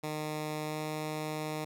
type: tone with pitch glide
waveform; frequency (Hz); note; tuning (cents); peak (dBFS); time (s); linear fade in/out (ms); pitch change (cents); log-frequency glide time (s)
10% pulse; 153.1 to 154.16; D#3 to D#3; -28 to -16; -26; 0.03-1.65; 10; +12; 0.65-0.79
effects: none